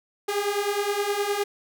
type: beating tone pair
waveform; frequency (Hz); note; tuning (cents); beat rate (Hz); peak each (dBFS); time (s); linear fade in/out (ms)
sawtooth; 401.7 / 411.4; G4 / G#4; +42 / -16; 9.7; -24 / -22; 0.28-1.44; 10
effects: none